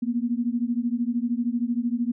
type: beating tone pair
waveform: sine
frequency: 233.1 / 246.1 Hz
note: A#3 / B3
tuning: 0 / -6 cents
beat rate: 13 Hz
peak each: -25 / -26 dBFS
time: 0.02-2.12 s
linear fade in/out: 10 ms
effects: none